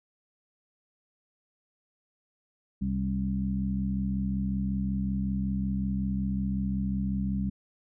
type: harmonic tone with a mistuned harmonic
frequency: 65.41 Hz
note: C2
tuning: in tune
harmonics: 1 / 2 / 3 / 4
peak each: -33 / -36 / -28 / -40 dBFS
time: 2.81-7.5 s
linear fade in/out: 10 ms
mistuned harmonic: 4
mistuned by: +62 cents
effects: none